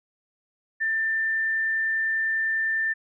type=tone; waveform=sine; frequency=1785 Hz; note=A6; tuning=24 cents sharp; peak=-22 dBFS; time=0.8-2.94 s; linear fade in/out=20 ms; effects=none